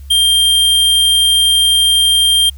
square tone, 3186 Hz, G7, 27 cents sharp, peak -9 dBFS, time 0.1-2.5 s, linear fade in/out 10 ms, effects added 69 Hz sine -29 dBFS peak until 2.57 s + white hiss -51 dBFS RMS until 2.57 s

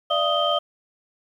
sine tone cluster, 592 / 681 / 1248 / 3135 Hz, D5 / F5 / D#6 / G7, +14 / -44 / +5 / -1 cents, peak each -24 dBFS, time 0.1-0.59 s, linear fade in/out 10 ms, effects tanh soft clip ceiling -8 dBFS + 9-bit

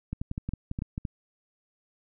clicks, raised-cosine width 5 ms, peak -19 dBFS, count 11, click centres 0.13 / 0.215 / 0.314 / 0.379 / 0.49 / 0.536 / 0.714 / 0.789 / 0.821 / 0.979 / 1.052 s, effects none

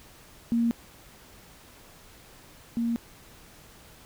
sine tone pair in turn, 233.1 / 233.1 Hz, A#3 / A#3, 0 / 0 cents, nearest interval unison, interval 0 cents, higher neither, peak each -21 / -24 dBFS, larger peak first, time 0.52-0.71 / 2.77-2.96 s, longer neither, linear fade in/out 0 ms, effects pink hiss -52 dBFS RMS until 4.05 s

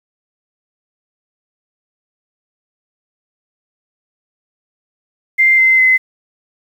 sine tone with pitch steps, 2093 / 2069 / 2045 Hz, C7 / C7 / C7, 0 / -20 / -40 cents, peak -7 dBFS, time 5.38-5.98 s, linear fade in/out 20 ms, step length 200 ms, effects 7-bit

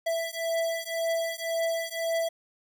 square beating tone pair, 661 / 662.9 Hz, E5 / E5, +5 / +10 cents, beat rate 1.9 Hz, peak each -31 dBFS, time 0.06-2.29 s, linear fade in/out 10 ms, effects none

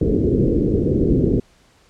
white low-pass noise, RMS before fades -17 dBFS, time 0.01-1.4 s, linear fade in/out 5 ms, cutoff 440 Hz, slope 48 dB/octave, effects pink hiss -55 dBFS RMS until 1.89 s + low-pass 8000 Hz 12 dB/octave

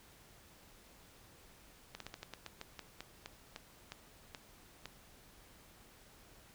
slowing click train, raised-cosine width 0.2 ms, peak -27 dBFS, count 15, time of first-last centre 1.95-4.857 s, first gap 53 ms, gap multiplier 1.19, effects pink hiss -61 dBFS RMS until 6.54 s

